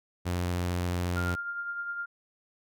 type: tone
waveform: sawtooth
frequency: 88.6 Hz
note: F2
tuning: 25 cents sharp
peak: -24 dBFS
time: 0.25-1.36 s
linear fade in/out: 20 ms
type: tone with tremolo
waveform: sine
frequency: 1400 Hz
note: F6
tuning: 4 cents sharp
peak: -30 dBFS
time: 1.16-2.06 s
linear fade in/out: 10 ms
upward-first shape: triangle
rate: 9.8 Hz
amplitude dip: 50%
effects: none